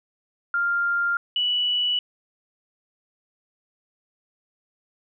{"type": "tone pair in turn", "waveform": "sine", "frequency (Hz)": [1396.9, 2952], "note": ["F6", "F#7"], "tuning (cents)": [0, -5], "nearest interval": "octave + minor second", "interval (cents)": 1295, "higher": "second", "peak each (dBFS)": -20, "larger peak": "neither", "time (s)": [[0.54, 1.17], [1.36, 1.99]], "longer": "neither", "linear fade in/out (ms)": 2, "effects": []}